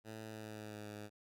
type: tone with pitch glide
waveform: 10% pulse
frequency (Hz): 110 to 104.91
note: A2 to G#2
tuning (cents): 0 to +18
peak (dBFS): -38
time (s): 0.04-1.1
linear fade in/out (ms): 50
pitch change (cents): -82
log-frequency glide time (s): 0.23-0.89
effects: none